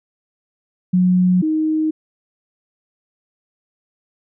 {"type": "tone pair in turn", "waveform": "sine", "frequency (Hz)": [181.9, 312.6], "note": ["F#3", "D#4"], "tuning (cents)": [-29, 8], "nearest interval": "major sixth", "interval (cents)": 937, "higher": "second", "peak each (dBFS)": [-11, -15], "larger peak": "first", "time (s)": [[0.93, 1.42], [1.42, 1.91]], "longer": "neither", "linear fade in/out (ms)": 10, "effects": []}